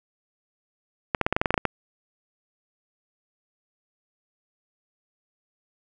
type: clicks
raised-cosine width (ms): 0.5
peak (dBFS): -6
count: 11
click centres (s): 1.148 / 1.213 / 1.265 / 1.326 / 1.365 / 1.415 / 1.458 / 1.506 / 1.542 / 1.578 / 1.653
effects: none